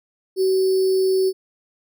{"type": "tone with sample-and-hold", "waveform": "sine", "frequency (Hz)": 378.9, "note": "F#4", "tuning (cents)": 41, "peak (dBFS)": -15, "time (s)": [0.36, 1.33], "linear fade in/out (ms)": 50, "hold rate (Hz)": 4900, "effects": []}